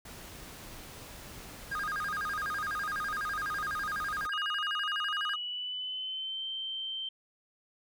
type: noise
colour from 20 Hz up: pink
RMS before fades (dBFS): -47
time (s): 0.05-4.27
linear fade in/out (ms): 5
type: tone with vibrato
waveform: triangle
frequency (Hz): 1416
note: F6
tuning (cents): +23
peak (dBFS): -30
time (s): 1.71-5.36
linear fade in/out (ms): 10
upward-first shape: square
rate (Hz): 12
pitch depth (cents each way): 230
type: tone with pitch glide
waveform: sine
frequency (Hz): 2879 to 3121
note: F#7 to G7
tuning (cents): -48 to -8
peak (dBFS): -34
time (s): 4.32-7.09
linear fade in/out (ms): 5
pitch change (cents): +140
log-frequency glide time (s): 5.06-6.45
effects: none